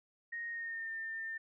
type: tone with pitch glide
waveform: sine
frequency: 1864.7 to 1802.2 Hz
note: A#6 to A6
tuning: 0 to +41 cents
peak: -38 dBFS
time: 0.32-1.38 s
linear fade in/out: 10 ms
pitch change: -59 cents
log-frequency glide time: 0.5-0.92 s
effects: none